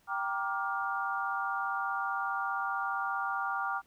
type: chord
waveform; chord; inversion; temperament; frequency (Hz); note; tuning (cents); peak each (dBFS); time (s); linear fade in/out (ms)
sine; G minor seventh; none; just; 784 / 940.8 / 1176 / 1411.2; G5 / Bb5 / D6 / F6; 0 / +16 / +2 / +18; -36 / -39 / -35 / -35; 0.07-3.82; 50
effects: pink hiss -68 dBFS RMS until 3.86 s